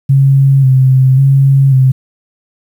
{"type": "tone with vibrato", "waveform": "sine", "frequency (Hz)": 133.8, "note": "C3", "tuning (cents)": 39, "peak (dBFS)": -4, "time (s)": [0.09, 1.92], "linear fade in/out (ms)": 10, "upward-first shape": "square", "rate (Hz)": 0.92, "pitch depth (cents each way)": 36, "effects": ["7-bit"]}